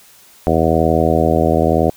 harmonic tone, 80.8 Hz, E2, 34 cents flat, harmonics 1 / 2 / 3 / 4 / 5 / 6 / 7 / 8 / 9, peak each -20 / -20 / -20 / -20 / -20 / -20 / -20 / -20 / -20 dBFS, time 0.47-1.9 s, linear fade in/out 0 ms, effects white hiss -46 dBFS RMS until 1.96 s

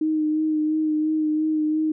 sine tone with vibrato, 309.5 Hz, D#4, 9 cents flat, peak -19 dBFS, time 0.01-1.92 s, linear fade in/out 5 ms, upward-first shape sine, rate 2.9 Hz, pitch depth 21 cents each way, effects none

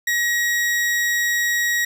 40% pulse tone, 1900 Hz, A#6, 33 cents sharp, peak -17 dBFS, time 0.07-1.85 s, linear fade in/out 5 ms, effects none

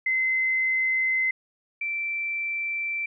sine tone pair in turn, 2057 / 2340 Hz, C7 / D7, -30 / -7 cents, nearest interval major second, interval 223 cents, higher second, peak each -21 / -26 dBFS, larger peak first, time 0.06-1.31 / 1.81-3.06 s, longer neither, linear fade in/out 5 ms, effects none

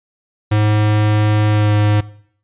square tone with pitch glide, 106 to 104.72 Hz, G#2 to G#2, +36 to +15 cents, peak -12 dBFS, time 0.51-2.01 s, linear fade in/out 10 ms, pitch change -21 cents, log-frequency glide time 1.48-1.73 s, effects noise-tail reverb RT60 0.6 s tail -19 dB re dry + resampled to 8000 Hz

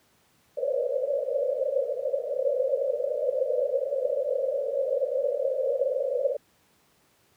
pink band-pass noise, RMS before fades -27 dBFS, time 0.57-6.37 s, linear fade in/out 5 ms, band 500 to 580 Hz, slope 96 dB/octave, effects pink hiss -64 dBFS RMS until 7.36 s + high-pass 100 Hz 12 dB/octave

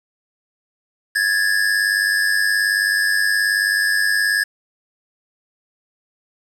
square tone pair together, 1661.2 / 1760 Hz, G#6 / A6, 0 / 0 cents, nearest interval minor second, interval 100 cents, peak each -18 / -21 dBFS, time 1.15-4.44 s, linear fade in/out 10 ms, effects low-pass 12000 Hz 12 dB/octave + 7-bit

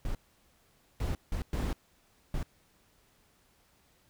brown noise bursts at uneven times, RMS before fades -32 dBFS, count 5, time 0.05-0.15 / 1-1.15 / 1.32-1.42 / 1.53-1.73 / 2.34-2.43 s, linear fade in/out 2 ms, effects pink hiss -67 dBFS RMS until 4.09 s

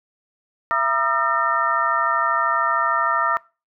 sine tone cluster, 671 / 948 / 1214 / 1347 / 1823 Hz, E5 / A#5 / D#6 / E6 / A#6, +31 / +29 / -43 / +37 / -39 cents, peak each -28 / -24 / -22 / -22 / -25 dBFS, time 0.71-3.37 s, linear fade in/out 0 ms, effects noise-tail reverb RT60 0.3 s tail -22 dB re dry

